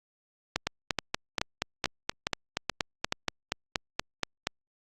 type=two click trains; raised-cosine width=0.2 ms; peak=-9 / -9 dBFS; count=17 / 7; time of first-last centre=0.67-4.47 / 0.56-3.124 s; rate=4.21 / 2.34 Hz; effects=Opus 48 kbps